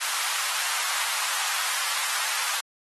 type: high-pass noise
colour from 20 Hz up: pink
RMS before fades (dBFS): -28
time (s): 0-2.61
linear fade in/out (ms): 20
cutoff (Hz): 950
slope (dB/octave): 24
effects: AAC 32 kbps